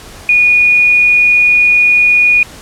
sine tone, 2453 Hz, D#7, 25 cents flat, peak -5 dBFS, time 0.29-2.43 s, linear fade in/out 2 ms, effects pink hiss -33 dBFS RMS until 2.61 s + low-pass 11000 Hz 12 dB/octave

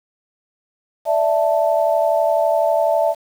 sine chord, D suspended second, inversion none, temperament equal, 587.3 / 659.3 / 880 Hz, D5 / E5 / A5, 0 / 0 / 0 cents, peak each -19 / -16 / -22 dBFS, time 1.05-3.15 s, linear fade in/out 50 ms, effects 7-bit

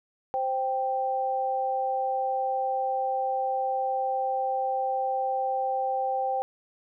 sine tone pair together, 523.3 / 784 Hz, C5 / G5, 0 / 0 cents, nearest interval perfect fifth, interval 700 cents, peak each -30 / -26 dBFS, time 0.34-6.42 s, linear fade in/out 0 ms, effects none

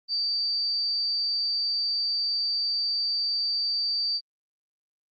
sine tone with amplitude modulation, 4643 Hz, D8, 21 cents flat, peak -22 dBFS, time 0.08-4.21 s, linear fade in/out 50 ms, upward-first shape sine, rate 209 Hz, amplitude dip 45%, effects Opus 32 kbps

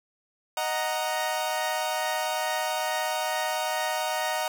sawtooth chord, D# minor, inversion none, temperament equal, 622.3 / 740 / 932.3 Hz, D#5 / F#5 / A#5, 0 / 0 / 0 cents, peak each -27 dBFS, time 0.57-4.48 s, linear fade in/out 2 ms, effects none

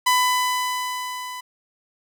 sawtooth tone with level ramp, 1000 Hz, B5, 21 cents sharp, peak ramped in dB -11 to -28 dBFS, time 0.06-1.41 s, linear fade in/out 10 ms, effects none

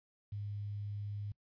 sine tone with quantisation, 102.7 Hz, G#2, 19 cents flat, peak -38 dBFS, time 0.32-1.32 s, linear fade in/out 5 ms, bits 11, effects noise-tail reverb RT60 0.1 s tail -26 dB re dry + resampled to 11025 Hz

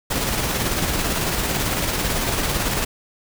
pink noise with tremolo, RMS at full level -21 dBFS, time 0.1-2.85 s, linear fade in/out 10 ms, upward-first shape square, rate 18 Hz, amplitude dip 30%, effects none

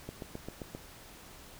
click train, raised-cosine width 2 ms, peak -26 dBFS, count 6, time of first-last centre 0.09-0.75 s, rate 7.58 Hz, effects pink hiss -52 dBFS RMS until 1.59 s

